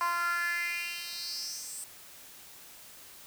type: tone with high-pass filter sweep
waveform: 10% pulse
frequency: 345.3 Hz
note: F4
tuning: 20 cents flat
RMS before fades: -34 dBFS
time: 0.01-1.84 s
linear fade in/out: 0 ms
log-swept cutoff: 1000 to 8500 Hz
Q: 4.9
effects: white hiss -51 dBFS RMS until 3.26 s